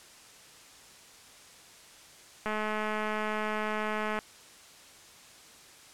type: click train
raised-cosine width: 0.5 ms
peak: -18 dBFS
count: 371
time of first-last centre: 2.46-4.189 s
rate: 214 Hz
effects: white hiss -53 dBFS RMS until 5.93 s + low-pass 9000 Hz 12 dB/octave